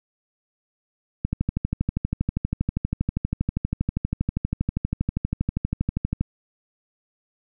click train, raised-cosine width 5 ms, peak -10 dBFS, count 63, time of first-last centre 1.25-6.21 s, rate 12.5 Hz, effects none

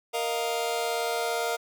sawtooth chord, Bb suspended fourth, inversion none, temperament just, 466.2 / 621.6 / 699.2 Hz, Bb4 / Eb5 / F5, 0 / -2 / +2 cents, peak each -26 / -30 / -26 dBFS, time 0.13-1.57 s, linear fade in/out 20 ms, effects none

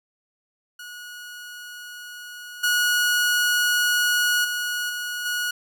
sawtooth tone with level steps, 1455 Hz, F#6, 29 cents flat, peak -33 / -15 / -21 / -24 / -20 dBFS, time 0.79-5.51 s, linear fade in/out 5 ms, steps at 2.63 / 4.44 / 4.89 / 5.25 s, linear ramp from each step 10 ms, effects none

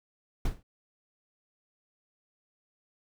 brown noise with exponential decay, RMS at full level -23 dBFS, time 0.45-0.63 s, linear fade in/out 5 ms, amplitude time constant 37 ms, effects none

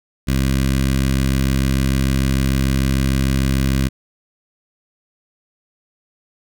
15% pulse tone with notch filter, 66.7 Hz, C2, 34 cents sharp, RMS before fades -17 dBFS, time 0.27-3.89 s, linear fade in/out 20 ms, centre 780 Hz, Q 0.72, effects none

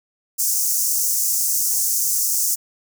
pink high-pass noise, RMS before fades -20 dBFS, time 0.38-2.56 s, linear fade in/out 20 ms, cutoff 5700 Hz, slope 48 dB/octave, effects none

